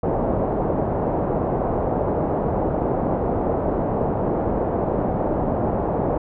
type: low-pass noise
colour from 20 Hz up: white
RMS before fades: -22 dBFS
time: 0.03-6.18 s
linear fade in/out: 5 ms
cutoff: 740 Hz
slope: 24 dB/octave
effects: none